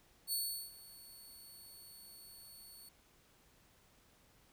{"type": "tone with ADSR envelope", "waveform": "10% pulse", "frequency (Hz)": 4435, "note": "C#8", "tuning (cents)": 0, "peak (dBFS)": -27, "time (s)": [0.27, 2.89], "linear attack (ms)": 54, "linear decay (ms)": 380, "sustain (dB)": -20, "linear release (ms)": 4, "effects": ["pink hiss -68 dBFS RMS until 4.52 s"]}